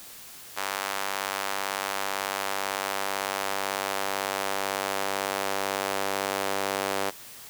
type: tone with high-pass filter sweep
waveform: sawtooth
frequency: 98 Hz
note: G2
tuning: in tune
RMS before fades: -30 dBFS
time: 0.56-7.11 s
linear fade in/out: 20 ms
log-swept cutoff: 960 to 520 Hz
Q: 1
effects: white hiss -45 dBFS RMS until 7.49 s